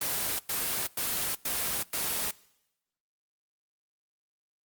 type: noise bursts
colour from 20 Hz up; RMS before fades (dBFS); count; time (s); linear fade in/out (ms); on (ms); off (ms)
white; -30; 5; 0.01-2.31; 5; 380; 100
effects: noise-tail reverb RT60 0.9 s tail -24 dB re dry + Opus 24 kbps